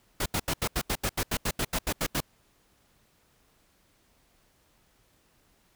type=noise bursts; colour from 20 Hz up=pink; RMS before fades=-28 dBFS; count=15; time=0.2-2.205 s; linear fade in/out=5 ms; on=59 ms; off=80 ms; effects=pink hiss -66 dBFS RMS until 5.75 s